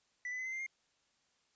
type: tone with pitch steps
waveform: triangle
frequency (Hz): 1975.5 / 2004 / 2033 / 2063 / 2093 / 2123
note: B6 / B6 / B6 / C7 / C7 / C7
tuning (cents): 0 / +25 / +50 / -25 / 0 / +25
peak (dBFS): -36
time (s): 0.25-0.664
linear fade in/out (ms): 2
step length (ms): 69
effects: white hiss -75 dBFS RMS until 1.55 s + resampled to 16000 Hz